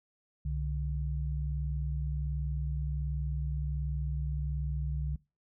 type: tone pair together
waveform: sine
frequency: 65.35 / 146.7 Hz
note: C2 / D3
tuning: -1 / -2 cents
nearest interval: octave + major second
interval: 1399 cents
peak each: -32 / -35 dBFS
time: 0.45-5.16 s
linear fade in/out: 5 ms
effects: noise-tail reverb RT60 0.3 s tail -23 dB re dry